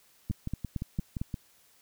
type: two click trains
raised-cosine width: 5 ms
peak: -21 / -19 dBFS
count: 7 / 5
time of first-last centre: 0.3-1.342 / 0.31-1.215 s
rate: 5.76 / 4.42 Hz
effects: white hiss -63 dBFS RMS until 1.81 s